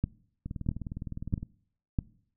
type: two click trains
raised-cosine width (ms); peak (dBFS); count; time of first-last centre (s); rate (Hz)
5; -14 / -24; 4 / 20; 0.04-1.988 / 0.46-1.429; 1.54 / 19.6
effects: noise-tail reverb RT60 0.6 s tail -22 dB re dry